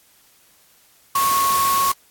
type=tone in noise; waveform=sine; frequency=1100 Hz; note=C#6; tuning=14 cents flat; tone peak=-16 dBFS; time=1.15-1.92 s; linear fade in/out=5 ms; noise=white; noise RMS=-24 dBFS; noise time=1.15-1.92 s; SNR=+5 dB; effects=white hiss -55 dBFS RMS until 2.1 s + AAC 64 kbps